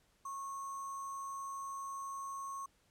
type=tone with sample-and-hold; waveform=sine; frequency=1096 Hz; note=C#6; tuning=20 cents flat; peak=-40 dBFS; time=0.25-2.66 s; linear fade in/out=5 ms; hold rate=7350 Hz; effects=pink hiss -72 dBFS RMS until 2.9 s + low-pass 12000 Hz 12 dB/octave